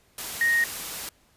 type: tone in noise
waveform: sine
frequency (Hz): 1864.7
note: A#6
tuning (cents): 0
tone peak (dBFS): -19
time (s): 0.41-0.64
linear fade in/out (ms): 2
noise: white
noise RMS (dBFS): -34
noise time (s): 0.18-1.09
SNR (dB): +12
effects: pink hiss -62 dBFS RMS until 1.36 s + resampled to 32000 Hz